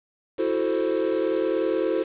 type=chord; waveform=triangle; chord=F# half-diminished seventh; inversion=third; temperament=equal; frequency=329.6 / 370 / 440 / 523.3 Hz; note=E4 / F#4 / A4 / C5; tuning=0 / 0 / 0 / 0 cents; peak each=-25 dBFS; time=0.38-2.04 s; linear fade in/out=20 ms; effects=resampled to 8000 Hz + 7-bit